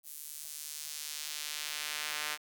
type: tone with high-pass filter sweep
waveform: sawtooth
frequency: 150.4 Hz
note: D3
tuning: 42 cents sharp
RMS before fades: -40 dBFS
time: 0.03-2.38 s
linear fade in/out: 50 ms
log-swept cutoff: 11000 to 1600 Hz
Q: 0.81
effects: none